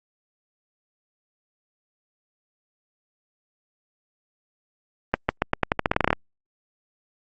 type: accelerating click train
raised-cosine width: 0.5 ms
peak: -3 dBFS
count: 15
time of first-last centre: 5.14-6.13 s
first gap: 150 ms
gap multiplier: 0.87
effects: Opus 24 kbps